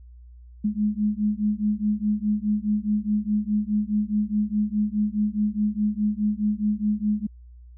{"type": "beating tone pair", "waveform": "sine", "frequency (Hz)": [207.7, 212.5], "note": ["G#3", "G#3"], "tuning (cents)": [0, 40], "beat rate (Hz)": 4.8, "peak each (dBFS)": -24, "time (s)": [0.64, 7.27], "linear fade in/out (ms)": 10, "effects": ["added 60 Hz sine -43 dBFS peak until 7.77 s"]}